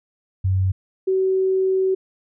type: tone pair in turn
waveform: sine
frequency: 94.5 / 378.9 Hz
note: F#2 / F#4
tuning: +37 / +41 cents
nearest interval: 2 octaves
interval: 2404 cents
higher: second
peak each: -16 dBFS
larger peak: neither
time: 0.44-0.72 / 1.07-1.95 s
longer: second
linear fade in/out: 10 ms
effects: none